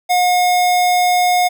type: tone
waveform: square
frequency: 720 Hz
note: F#5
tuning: 47 cents flat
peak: -12 dBFS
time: 0.09-1.49 s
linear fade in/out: 20 ms
effects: none